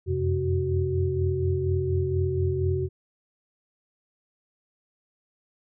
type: tone cluster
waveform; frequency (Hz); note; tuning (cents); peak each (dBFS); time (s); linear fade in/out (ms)
sine; 88.9 / 93.1 / 131.1 / 374.2; F2 / F#2 / C3 / F#4; +31 / +11 / +4 / +20; -26 / -31 / -29 / -27; 0.06-2.89; 50
effects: none